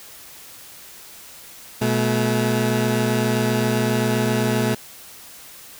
20% pulse tone pair together, 121.3 / 215 Hz, B2 / A3, -31 / -40 cents, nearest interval minor seventh, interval 991 cents, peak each -16 dBFS, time 1.81-4.75 s, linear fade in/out 10 ms, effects white hiss -42 dBFS RMS until 5.79 s

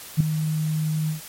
sine tone with ADSR envelope, 155.56 Hz, D#3, in tune, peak -10 dBFS, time 0.17-1.21 s, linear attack 34 ms, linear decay 3 ms, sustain -11 dB, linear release 120 ms, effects white hiss -40 dBFS RMS until 1.28 s + MP3 64 kbps

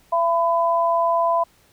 sine tone pair together, 675.4 / 1004 Hz, E5 / B5, +42 / +28 cents, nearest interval perfect fifth, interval 686 cents, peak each -19 dBFS, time 0.12-1.44 s, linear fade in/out 10 ms, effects pink hiss -57 dBFS RMS until 1.72 s

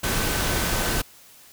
sine tone in noise, 1524 Hz, G6, 49 cents flat, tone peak -35 dBFS, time 0.03-1.02 s, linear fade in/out 10 ms, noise pink, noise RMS -24 dBFS, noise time 0.03-1.02 s, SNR -14 dB, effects white hiss -50 dBFS RMS until 1.52 s

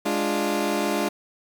20% pulse chord, D diminished, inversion second, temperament equal, 207.7 / 293.7 / 349.2 Hz, Ab3 / D4 / F4, 0 / 0 / 0 cents, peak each -22 dBFS, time 0.05-1.09 s, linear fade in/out 10 ms, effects 9-bit

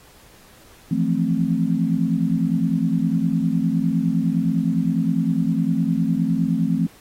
sine chord, F major seventh, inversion third, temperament equal, 164.81 / 174.61 / 220 / 261.6 Hz, E3 / F3 / A3 / C4, 0 / 0 / 0 / 0 cents, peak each -23 dBFS, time 0.91-6.87 s, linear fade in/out 5 ms, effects pink hiss -50 dBFS RMS until 7 s + AAC 48 kbps

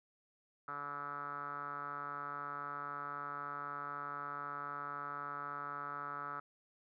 5% pulse tone with low-pass filter, 143.9 Hz, D3, 35 cents flat, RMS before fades -43 dBFS, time 0.68-6.4 s, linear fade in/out 2 ms, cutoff 1300 Hz, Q 8.5, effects none

